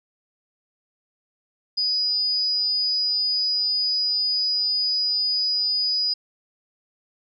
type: tone with amplitude modulation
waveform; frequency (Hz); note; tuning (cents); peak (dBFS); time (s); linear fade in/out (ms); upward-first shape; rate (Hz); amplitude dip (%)
sine; 4949; D#8; -10; -18; 1.77-6.14; 10; sine; 205; 40
effects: none